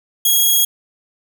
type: tone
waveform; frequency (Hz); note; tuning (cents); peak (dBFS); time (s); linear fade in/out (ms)
5% pulse; 3305; G#7; -9; -3; 0.25-0.65; 5
effects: none